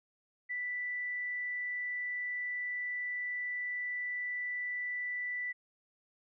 sine tone, 1975.5 Hz, B6, in tune, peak -34 dBFS, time 0.49-5.53 s, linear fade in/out 20 ms, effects none

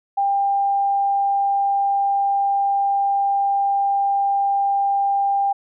sine tone, 796 Hz, G5, 26 cents sharp, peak -16 dBFS, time 0.17-5.53 s, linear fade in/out 10 ms, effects none

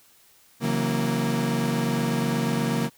35% pulse chord, F# dominant seventh, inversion second, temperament equal with one note detuned, 136.45 / 164.81 / 185 / 233.1 Hz, C#3 / E3 / F#3 / A#3, -27 / 0 / 0 / 0 cents, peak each -27 / -28 / -29 / -24 dBFS, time 0.6-2.9 s, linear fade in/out 50 ms, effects white hiss -57 dBFS RMS until 2.97 s

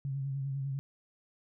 sine tone with vibrato, 136.8 Hz, C#3, 23 cents flat, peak -32 dBFS, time 0.05-0.79 s, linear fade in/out 0 ms, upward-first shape sine, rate 10 Hz, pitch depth 41 cents each way, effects none

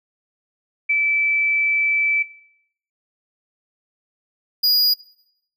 sine / square tone pair in turn, 2316 / 4890 Hz, D7 / D#8, -25 / -31 cents, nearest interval octave + minor second, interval 1294 cents, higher second, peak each -15 / -15 dBFS, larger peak neither, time 0.89-2.23 / 4.63-4.94 s, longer first, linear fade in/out 10 ms, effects noise-tail reverb RT60 0.7 s tail -19 dB re dry

